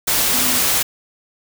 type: tone in noise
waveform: sine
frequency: 250.1 Hz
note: B3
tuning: 22 cents sharp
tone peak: -27 dBFS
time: 0.33-0.59 s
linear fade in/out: 10 ms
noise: white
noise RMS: -17 dBFS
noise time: 0.07-0.83 s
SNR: -13 dB
effects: none